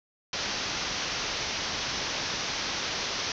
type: low-pass noise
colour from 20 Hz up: white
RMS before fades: -32 dBFS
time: 0.33-3.32 s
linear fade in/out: 2 ms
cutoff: 6200 Hz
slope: 96 dB/octave
effects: none